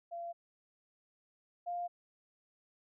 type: tone pair in turn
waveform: sine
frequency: 685 / 701.4 Hz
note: F5 / F5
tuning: -34 / +7 cents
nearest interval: unison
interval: 41 cents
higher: second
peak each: -39 / -35 dBFS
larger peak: second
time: 0.11-0.33 / 1.66-1.88 s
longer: neither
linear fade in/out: 20 ms
effects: none